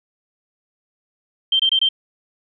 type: tone bursts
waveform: sine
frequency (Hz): 3142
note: G7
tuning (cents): +3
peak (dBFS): -13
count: 4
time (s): 1.52-1.889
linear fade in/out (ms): 5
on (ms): 75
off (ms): 23
effects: none